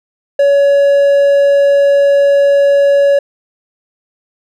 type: tone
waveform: triangle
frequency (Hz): 563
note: C#5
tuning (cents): +27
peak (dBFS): -4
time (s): 0.39-3.19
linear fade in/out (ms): 5
effects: none